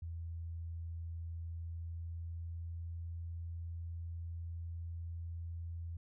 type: tone with pitch glide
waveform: sine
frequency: 83.3 to 84.12 Hz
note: E2 to E2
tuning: +19 to +36 cents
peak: -40 dBFS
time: 0.02-5.97 s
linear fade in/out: 5 ms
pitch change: +17 cents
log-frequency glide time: 1.35-3 s
effects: none